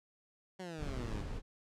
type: exponential sweep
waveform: 15% pulse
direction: down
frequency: 190.8 to 97.7 Hz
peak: -36 dBFS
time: 0.59-1.22 s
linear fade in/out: 10 ms
type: noise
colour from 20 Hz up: brown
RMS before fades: -40 dBFS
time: 0.78-1.42 s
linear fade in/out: 50 ms
effects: low-pass 8000 Hz 12 dB/octave